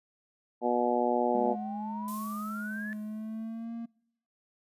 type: harmonic tone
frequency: 121.6 Hz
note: B2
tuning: 26 cents flat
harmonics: 2 / 3 / 4 / 5 / 6 / 7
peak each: -32 / -32 / -32 / -32 / -32 / -32 dBFS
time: 0.61-1.56 s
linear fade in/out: 50 ms
type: tone with pitch glide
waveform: triangle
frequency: 212.2 to 231.4 Hz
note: G#3 to A#3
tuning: +38 to -13 cents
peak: -33 dBFS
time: 1.34-3.86 s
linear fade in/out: 10 ms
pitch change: +149 cents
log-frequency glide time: 3.02-3.73 s
type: exponential sweep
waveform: sine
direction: up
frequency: 670 to 1752 Hz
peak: -37 dBFS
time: 1.46-2.93 s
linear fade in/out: 0 ms
type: noise with exponential decay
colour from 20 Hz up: violet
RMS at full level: -40 dBFS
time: 2.08-3.65 s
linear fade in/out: 1 ms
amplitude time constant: 340 ms
effects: noise-tail reverb RT60 0.8 s tail -26 dB re dry + resampled to 32000 Hz